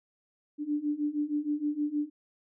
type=beating tone pair; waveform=sine; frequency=292.1 / 298.5 Hz; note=D4 / D4; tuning=-9 / +28 cents; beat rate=6.4 Hz; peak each=-32 / -30 dBFS; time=0.58-2.1 s; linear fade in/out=50 ms; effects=none